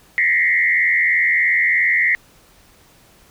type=tone with frequency modulation; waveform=sine; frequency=2004 Hz; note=B6; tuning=25 cents sharp; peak=-13 dBFS; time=0.18-2.15 s; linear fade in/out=0 ms; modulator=83.1 Hz; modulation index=1.9; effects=pink hiss -51 dBFS RMS until 3.3 s